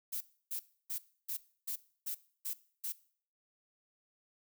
violet noise bursts, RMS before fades -38 dBFS, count 8, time 0.12-2.924 s, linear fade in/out 10 ms, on 88 ms, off 300 ms, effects noise-tail reverb RT60 0.5 s tail -19 dB re dry

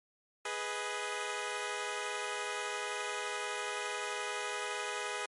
10% pulse chord, G# minor, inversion none, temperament equal with one note detuned, 415.3 / 493.9 / 628.8 Hz, G#4 / B4 / D#5, 0 / 0 / +18 cents, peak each -30 / -31 / -35 dBFS, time 0.45-5.26 s, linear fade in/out 5 ms, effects MP3 48 kbps

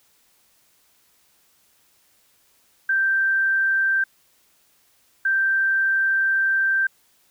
sine tone pair in turn, 1568 / 1568 Hz, G6 / G6, 0 / 0 cents, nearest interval unison, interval 0 cents, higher neither, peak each -17 dBFS, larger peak neither, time 2.89-4.04 / 5.25-6.87 s, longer second, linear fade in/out 5 ms, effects white hiss -61 dBFS RMS until 7.3 s

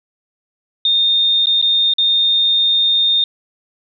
sine tone with dropouts, 3654 Hz, A#7, 35 cents flat, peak -11 dBFS, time 0.85-3.24 s, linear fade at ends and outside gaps 2 ms, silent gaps 1.458-1.469 / 1.615-1.625 / 1.937-1.983 s, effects none

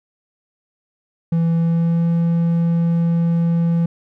triangle tone with pitch glide, 166.3 to 168.33 Hz, E3 to E3, +16 to +37 cents, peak -12 dBFS, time 1.32-3.86 s, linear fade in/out 5 ms, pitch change +21 cents, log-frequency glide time 1.56-2.07 s, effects none

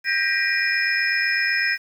sine tone cluster, 1592 / 1883 / 1971 / 2407 / 5170 Hz, G6 / A#6 / B6 / D7 / E8, +26 / +17 / -4 / +42 / -34 cents, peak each -24 / -23 / -27 / -25 / -27 dBFS, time 0.04-1.78 s, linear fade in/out 50 ms, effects tanh soft clip ceiling -8 dBFS + 8-bit

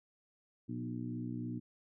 harmonic tone with a mistuned harmonic, 60.3 Hz, B1, 41 cents flat, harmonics 2 / 3 / 4 / 5 / 6, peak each -42 / -46 / -41 / -44 / -54 dBFS, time 0.68-1.6 s, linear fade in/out 20 ms, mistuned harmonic 5, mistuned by +18 cents, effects none

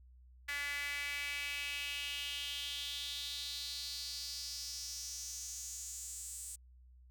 sawtooth tone with high-pass filter sweep, 286.7 Hz, D4, 42 cents flat, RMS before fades -42 dBFS, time 0.48-6.56 s, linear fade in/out 10 ms, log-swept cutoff 1900 to 8200 Hz, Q 4.5, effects added 62 Hz sine -57 dBFS peak until 7.1 s

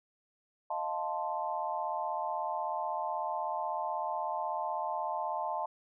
sine chord, F dominant seventh, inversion third, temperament equal, 622.3 / 698.5 / 880 / 1046.5 Hz, Eb5 / F5 / A5 / C6, 0 / 0 / 0 / 0 cents, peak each -39 / -38 / -35 / -39 dBFS, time 0.7-5.66 s, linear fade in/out 5 ms, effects none

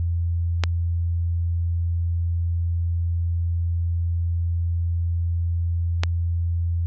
clicks, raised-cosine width 0.2 ms, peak -4 dBFS, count 2, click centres 0.637 / 6.035 s, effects added 85 Hz sine -20 dBFS peak until 6.86 s + low-pass 6000 Hz 12 dB/octave

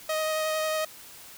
sawtooth tone with vibrato, 626 Hz, D#5, 10 cents sharp, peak -22 dBFS, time 0.09-0.85 s, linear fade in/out 5 ms, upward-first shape triangle, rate 11 Hz, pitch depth 13 cents each way, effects white hiss -47 dBFS RMS until 1.37 s

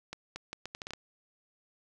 accelerating click train, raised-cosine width 0.2 ms, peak -22 dBFS, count 9, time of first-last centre 0.13-0.935 s, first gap 230 ms, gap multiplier 0.74, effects none

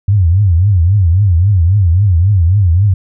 sine tone with vibrato, 92.5 Hz, F#2, in tune, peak -6 dBFS, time 0.08-2.94 s, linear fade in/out 5 ms, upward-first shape triangle, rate 3.7 Hz, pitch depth 260 cents each way, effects none

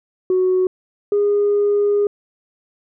sine tone pair in turn, 370 / 409.7 Hz, F#4 / G#4, 0 / -24 cents, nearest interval major second, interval 176 cents, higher second, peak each -12 dBFS, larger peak neither, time 0.3-0.67 / 1.12-2.07 s, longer second, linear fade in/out 2 ms, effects tanh soft clip ceiling -10 dBFS

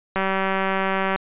click train, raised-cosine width 0.5 ms, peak -8 dBFS, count 193, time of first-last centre 0.16-1.16 s, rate 192 Hz, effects resampled to 8000 Hz

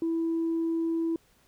sine tone, 329.6 Hz, E4, in tune, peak -24 dBFS, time 0.02-1.16 s, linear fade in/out 2 ms, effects tanh soft clip ceiling -22 dBFS + pink hiss -64 dBFS RMS until 1.47 s

